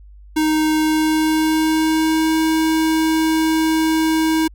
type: tone with pitch glide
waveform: square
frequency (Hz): 311.1 to 318.7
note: D#4 to D#4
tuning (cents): 0 to +42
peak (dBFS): -15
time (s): 0.36-4.48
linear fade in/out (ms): 10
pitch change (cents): +42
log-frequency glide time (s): 0.76-2.39
effects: added 50 Hz sine -39 dBFS peak until 4.54 s